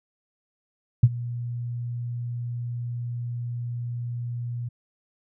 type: tone with ADSR envelope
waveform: sine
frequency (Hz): 120.1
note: B2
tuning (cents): -48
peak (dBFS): -8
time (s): 1.03-4.69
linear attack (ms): 6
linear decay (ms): 44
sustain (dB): -20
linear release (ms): 11
effects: none